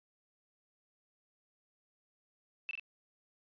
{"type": "tone with echo", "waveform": "sine", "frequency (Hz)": 2644, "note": "E7", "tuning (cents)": 5, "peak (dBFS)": -34, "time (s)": [2.69, 2.71], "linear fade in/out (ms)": 0, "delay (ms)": 43, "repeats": 2, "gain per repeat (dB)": -3, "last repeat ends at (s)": 2.796, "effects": ["resampled to 11025 Hz"]}